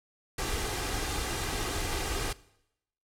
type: noise with comb filter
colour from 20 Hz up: pink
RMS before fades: -32 dBFS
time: 0.38-2.33 s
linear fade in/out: 5 ms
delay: 2.5 ms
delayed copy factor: +0.5
effects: noise-tail reverb RT60 0.8 s tail -20 dB re dry + low-pass 11000 Hz 12 dB/octave